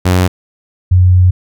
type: tone pair in turn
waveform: sawtooth / sine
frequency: 91 / 91 Hz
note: F#2 / F#2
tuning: -28 / -28 cents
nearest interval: unison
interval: 0 cents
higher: neither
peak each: -4 dBFS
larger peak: neither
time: 0.05-0.28 / 0.91-1.31 s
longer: second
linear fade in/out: 10 ms
effects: none